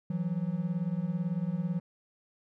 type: beating tone pair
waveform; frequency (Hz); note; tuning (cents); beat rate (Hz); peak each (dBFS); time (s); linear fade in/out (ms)
triangle; 164.81 / 182.81; E3 / F#3; 0 / -21; 18; -30; 0.1-1.8; 5
effects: none